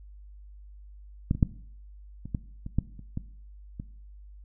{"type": "clicks", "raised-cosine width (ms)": 5, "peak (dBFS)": [-11, -20, -7, -25, -16, -24, -11, -30, -18, -23], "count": 10, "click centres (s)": [1.311, 1.35, 1.428, 2.256, 2.348, 2.664, 2.786, 2.993, 3.174, 3.799], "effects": ["noise-tail reverb RT60 0.6 s tail -18 dB re dry", "added 50 Hz sine -45 dBFS peak until 4.44 s"]}